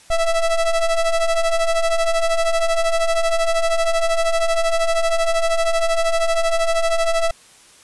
square ring-modulated tone, 329.6 Hz, E4, in tune, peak -13 dBFS, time 0.1-7.31 s, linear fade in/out 5 ms, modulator 336 Hz, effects white hiss -48 dBFS RMS until 7.83 s + resampled to 24000 Hz

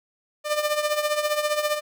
sawtooth tone with tremolo, 599 Hz, D5, 34 cents sharp, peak -15 dBFS, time 0.44-1.81 s, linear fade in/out 50 ms, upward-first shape triangle, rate 15 Hz, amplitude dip 75%, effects none

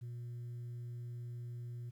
sine tone, 120.2 Hz, B2, 46 cents flat, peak -39 dBFS, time 0.01-1.91 s, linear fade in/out 20 ms, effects tanh soft clip ceiling -41 dBFS + 12-bit

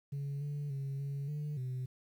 sine tone with pitch steps, 140.9 / 145.2 / 137.3 / 140 / 149 / 128 Hz, C#3 / D3 / C#3 / C#3 / D3 / C3, +29 / -19 / -16 / +18 / +25 / -38 cents, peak -33 dBFS, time 0.12-1.86 s, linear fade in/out 10 ms, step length 290 ms, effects tanh soft clip ceiling -34 dBFS + 11-bit

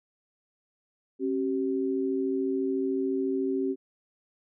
sine tone pair together, 270 / 383.9 Hz, C#4 / G4, -45 / -36 cents, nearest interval tritone, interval 609 cents, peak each -28 dBFS, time 1.19-3.76 s, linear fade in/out 50 ms, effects none

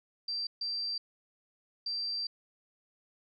sine tone bursts at uneven times, 4699 Hz, D8, in tune, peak -32 dBFS, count 3, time 0.28-0.47 / 0.61-0.98 / 1.86-2.27 s, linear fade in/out 5 ms, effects none

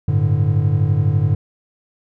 triangle chord, G suspended second, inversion none, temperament equal, 98 / 110 / 146.83 Hz, G2 / A2 / D3, 0 / 0 / 0 cents, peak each -16 dBFS, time 0.08-1.35 s, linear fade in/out 5 ms, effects none

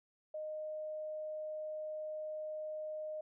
sine tone, 617 Hz, D#5, 15 cents flat, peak -39 dBFS, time 0.34-3.21 s, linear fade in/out 5 ms, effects none

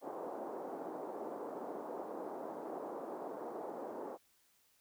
pink band-pass noise, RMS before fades -44 dBFS, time 0.01-4.18 s, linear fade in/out 50 ms, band 300 to 910 Hz, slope 24 dB/octave, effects white hiss -72 dBFS RMS until 4.8 s

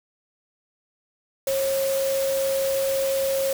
sine tone in noise, 542 Hz, C#5, 39 cents flat, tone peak -21 dBFS, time 1.47-3.53 s, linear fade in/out 2 ms, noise white, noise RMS -32 dBFS, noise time 1.47-3.53 s, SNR +8 dB, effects none

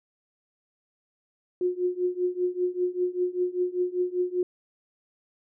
sine tone with tremolo, 360.3 Hz, F#4, 46 cents flat, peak -20 dBFS, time 1.61-4.43 s, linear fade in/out 2 ms, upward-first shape triangle, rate 5.1 Hz, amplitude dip 95%, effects none

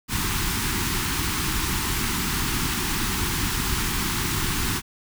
pink band-stop noise, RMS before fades -25 dBFS, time 0.08-4.82 s, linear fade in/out 50 ms, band 380 to 870 Hz, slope 48 dB/octave, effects none

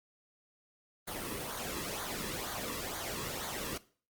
pink noise with flanger, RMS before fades -39 dBFS, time 1.07-3.78 s, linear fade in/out 10 ms, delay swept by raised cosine 0.37 to 1.37 ms, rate 2.1 Hz, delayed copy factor -0.65, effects noise-tail reverb RT60 0.4 s tail -18 dB re dry + Opus 32 kbps

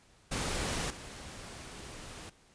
pink noise with level steps, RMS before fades -34 / -46 dBFS, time 0.31-2.3 s, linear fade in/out 10 ms, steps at 0.9 s, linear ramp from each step 5 ms, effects pink hiss -63 dBFS RMS until 2.54 s + resampled to 22050 Hz

